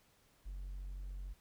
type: tone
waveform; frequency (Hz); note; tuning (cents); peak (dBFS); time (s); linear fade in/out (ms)
triangle; 46.65; F#1; +15; -39; 0.45-1.34; 20
effects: tanh soft clip ceiling -36 dBFS + pink hiss -70 dBFS RMS until 1.4 s